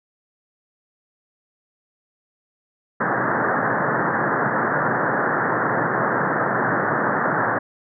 white band-pass noise, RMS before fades -21 dBFS, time 3-7.59 s, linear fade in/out 10 ms, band 110 to 1800 Hz, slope 96 dB/octave, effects none

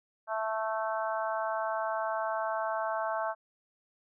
harmonic tone, 220 Hz, A3, in tune, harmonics 3 / 4 / 5 / 6 / 7, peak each -33 / -35 / -37 / -39 / -40 dBFS, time 0.27-3.35 s, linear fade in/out 50 ms, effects none

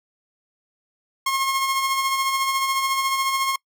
sawtooth tone with tremolo, 1077 Hz, C6, 50 cents sharp, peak -15 dBFS, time 1.26-3.56 s, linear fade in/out 5 ms, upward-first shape sine, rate 14 Hz, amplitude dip 40%, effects noise-tail reverb RT60 0.1 s tail -25 dB re dry

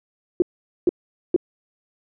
sine tone bursts, 353.2 Hz, F4, 20 cents sharp, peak -12 dBFS, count 3, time 0.4-1.363 s, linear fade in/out 2 ms, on 21 ms, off 450 ms, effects none

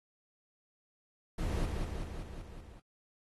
brown noise with echo, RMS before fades -34 dBFS, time 1.38-1.66 s, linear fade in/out 5 ms, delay 190 ms, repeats 6, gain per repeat -3 dB, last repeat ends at 2.8 s, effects AAC 32 kbps

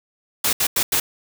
white noise bursts at uneven times, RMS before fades -19 dBFS, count 4, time 0.44-0.53 / 0.6-0.67 / 0.76-0.83 / 0.92-1 s, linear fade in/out 5 ms, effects none

